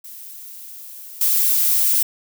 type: noise with level steps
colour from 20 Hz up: violet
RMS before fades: -37 / -17 dBFS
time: 0.04-2.03 s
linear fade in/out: 5 ms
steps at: 1.21 s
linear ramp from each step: 2 ms
effects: none